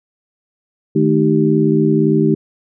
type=harmonic tone with a mistuned harmonic; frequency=77.78 Hz; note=D#2; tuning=in tune; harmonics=2 / 3 / 4 / 5; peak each=-16 / -16 / -16 / -16 dBFS; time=0.95-2.35 s; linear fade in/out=10 ms; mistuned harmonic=3; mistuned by=-110 cents; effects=none